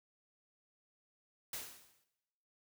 white noise with exponential decay, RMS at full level -40 dBFS, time 1.53-2.04 s, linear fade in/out 2 ms, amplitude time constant 110 ms, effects noise-tail reverb RT60 1.0 s tail -17 dB re dry

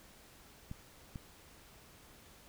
clicks, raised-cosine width 5 ms, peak -30 / -30 dBFS, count 2, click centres 0.714 / 1.158 s, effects pink hiss -59 dBFS RMS until 2.48 s

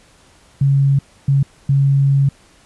sine tone bursts at uneven times, 138.4 Hz, C#3, 2 cents flat, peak -10 dBFS, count 3, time 0.61-0.99 / 1.28-1.43 / 1.69-2.29 s, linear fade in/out 5 ms, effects pink hiss -50 dBFS RMS until 2.65 s + resampled to 24000 Hz

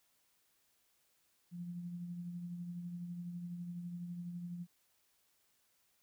sine tone with tremolo, 174.61 Hz, F3, in tune, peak -39 dBFS, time 1.51-4.67 s, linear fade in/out 50 ms, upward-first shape triangle, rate 12 Hz, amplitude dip 45%, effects white hiss -75 dBFS RMS until 6.02 s

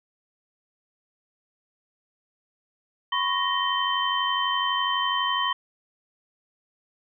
sine tone cluster, 999 / 1091 / 1866 / 3089 Hz, B5 / C#6 / A#6 / G7, +20 / -28 / +1 / -26 cents, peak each -28 / -27 / -30 / -27 dBFS, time 3.12-5.53 s, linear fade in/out 5 ms, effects none

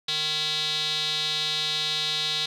square tone with band-pass filter, 153 Hz, D#3, 29 cents flat, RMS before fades -27 dBFS, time 0.08-2.46 s, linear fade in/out 5 ms, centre 3800 Hz, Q 5.9, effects none

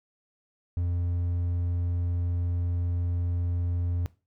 triangle tone, 87.31 Hz, F2, in tune, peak -23 dBFS, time 0.77-4.06 s, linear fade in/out 0 ms, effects noise-tail reverb RT60 0.3 s tail -19 dB re dry

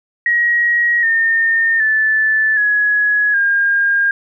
sine tone with pitch steps, 1897 / 1821.8 / 1749.6 / 1680.3 / 1613.7 Hz, A#6 / A#6 / A6 / G#6 / G6, +30 / -40 / -10 / +20 / +50 cents, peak -11 dBFS, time 0.26-4.11 s, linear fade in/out 2 ms, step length 770 ms, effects none

